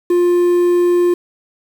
triangle tone with quantisation, 352 Hz, F4, 14 cents sharp, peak -8 dBFS, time 0.1-1.14 s, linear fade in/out 5 ms, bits 6, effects none

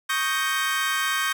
30% pulse chord, Eb dominant seventh, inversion third, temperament equal, 1108.7 / 1244.5 / 1568 / 1864.7 Hz, Db6 / Eb6 / G6 / Bb6, 0 / 0 / 0 / 0 cents, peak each -26 / -28 / -23 / -27 dBFS, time 0.09-1.33 s, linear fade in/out 10 ms, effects none

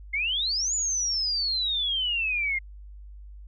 sine exponential two-way sweep, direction up then down, 2093 to 7040 to 2093 Hz, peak -24 dBFS, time 0.13-2.59 s, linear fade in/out 10 ms, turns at 0.74 s, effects added 50 Hz sine -41 dBFS peak until 3.47 s

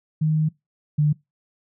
sine tone pair in turn, 155.56 / 149.38 Hz, D#3 / D3, 0 / +30 cents, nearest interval minor second, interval 70 cents, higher first, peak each -17 / -15 dBFS, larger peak second, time 0.21-0.49 / 0.98-1.13 s, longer first, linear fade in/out 10 ms, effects noise-tail reverb RT60 0.2 s tail -23 dB re dry

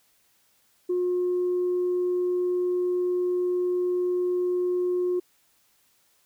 sine tone, 359.1 Hz, F4, 48 cents sharp, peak -21 dBFS, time 0.89-5.2 s, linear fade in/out 10 ms, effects tanh soft clip ceiling -19 dBFS + white hiss -65 dBFS RMS until 6.25 s

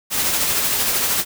white noise with tremolo, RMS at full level -18 dBFS, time 0.1-1.25 s, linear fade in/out 50 ms, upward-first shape triangle, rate 13 Hz, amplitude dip 35%, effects none

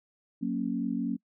sine chord, F# major, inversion none, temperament equal, 185 / 233.1 / 277.2 Hz, F#3 / A#3 / C#4, 0 / 0 / 0 cents, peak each -34 / -31 / -32 dBFS, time 0.41-1.17 s, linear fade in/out 20 ms, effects noise-tail reverb RT60 0.1 s tail -26 dB re dry

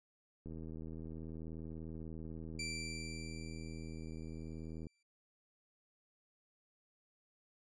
click train, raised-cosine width 3 ms, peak -35 dBFS, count 355, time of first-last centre 0.46-4.868 s, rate 80.3 Hz
20% pulse tone with exponential decay, 2344 Hz, D7, 4 cents flat, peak -34 dBFS, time 2.59-5.03 s, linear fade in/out 5 ms, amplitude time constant 530 ms
effects resampled to 22050 Hz

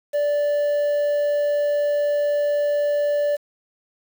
triangle tone with quantisation, 584 Hz, D5, 10 cents flat, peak -16 dBFS, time 0.13-3.37 s, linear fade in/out 20 ms, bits 7, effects none

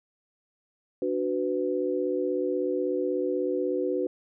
sine chord, B minor, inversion first, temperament equal with one note detuned, 293.7 / 370 / 498.5 Hz, D4 / F#4 / B4, 0 / 0 / +16 cents, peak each -31 / -28 / -29 dBFS, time 1.02-4.07 s, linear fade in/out 2 ms, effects none

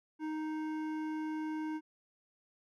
sine tone with hard clipping, 311.1 Hz, D#4, in tune, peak -37 dBFS, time 0.19-1.81 s, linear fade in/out 50 ms, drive 12 dB, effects none

